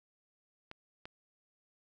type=clicks; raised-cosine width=0.3 ms; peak=-29 dBFS; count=2; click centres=0.714 / 1.055 s; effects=none